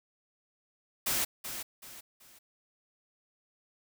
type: noise with echo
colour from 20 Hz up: white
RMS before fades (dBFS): -30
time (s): 1.06-1.25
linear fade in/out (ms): 10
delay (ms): 380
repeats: 3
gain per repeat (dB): -9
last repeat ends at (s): 2.39
effects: none